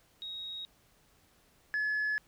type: tone pair in turn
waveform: sine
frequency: 3778 / 1709.4 Hz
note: A#7 / G#6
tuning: +22 / +49 cents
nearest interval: octave + major second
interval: 1373 cents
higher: first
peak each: -38 / -27 dBFS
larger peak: second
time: 0.22-0.65 / 1.74-2.18 s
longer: second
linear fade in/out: 0 ms
effects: tanh soft clip ceiling -27 dBFS + pink hiss -66 dBFS RMS until 2.27 s